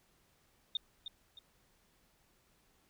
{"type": "tone with echo", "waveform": "sine", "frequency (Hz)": 3650, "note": "A#7", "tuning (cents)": -37, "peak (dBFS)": -31, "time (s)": [0.75, 0.77], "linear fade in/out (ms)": 2, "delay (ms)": 310, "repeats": 2, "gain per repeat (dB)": -9, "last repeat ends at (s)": 1.39, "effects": ["pink hiss -71 dBFS RMS until 2.89 s"]}